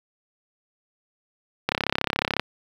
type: click train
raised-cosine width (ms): 0.3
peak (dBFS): -5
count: 25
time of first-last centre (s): 1.69-2.396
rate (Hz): 34
effects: high-pass 80 Hz 12 dB/octave + 7-bit